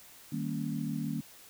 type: chord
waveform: sine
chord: Eb dominant seventh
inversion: none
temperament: equal with one note detuned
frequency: 155.56 / 196 / 230.4 / 277.2 Hz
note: Eb3 / G3 / Bb3 / Db4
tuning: 0 / 0 / -20 / 0 cents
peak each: -36 / -39 / -36 / -38 dBFS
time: 0.32-1.21 s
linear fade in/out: 5 ms
effects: white hiss -54 dBFS RMS until 1.49 s